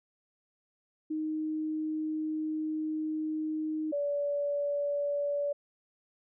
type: tone pair in turn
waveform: sine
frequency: 311.1 / 574.9 Hz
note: D#4 / D5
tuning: 0 / -37 cents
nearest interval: major seventh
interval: 1063 cents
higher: second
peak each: -30 / -28 dBFS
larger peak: second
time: 1.1-3.92 / 3.92-5.53 s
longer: first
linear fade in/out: 10 ms
effects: none